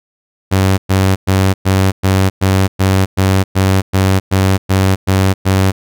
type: tone bursts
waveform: sawtooth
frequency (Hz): 95.5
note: G2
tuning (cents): -45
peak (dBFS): -5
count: 14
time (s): 0.51-5.72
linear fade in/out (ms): 20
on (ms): 270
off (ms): 110
effects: none